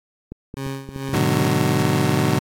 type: clicks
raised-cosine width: 3 ms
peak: -19 dBFS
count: 7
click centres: 0.32 / 0.541 / 0.665 / 0.89 / 0.961 / 1.091 / 1.161 s
type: tone with tremolo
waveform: 20% pulse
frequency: 135.7 Hz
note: C#3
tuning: 36 cents flat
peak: -20 dBFS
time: 0.57-1.48 s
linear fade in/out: 0 ms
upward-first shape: sine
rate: 2.4 Hz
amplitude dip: 80%
type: chord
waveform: 25% pulse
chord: G# half-diminished seventh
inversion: none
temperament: just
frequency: 103.83 / 124.59 / 149.51 / 186.89 Hz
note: G#2 / B2 / D3 / F#3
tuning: 0 / +16 / +31 / +18 cents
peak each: -21 / -19 / -17 / -20 dBFS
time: 1.13-2.39 s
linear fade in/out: 5 ms
effects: AAC 64 kbps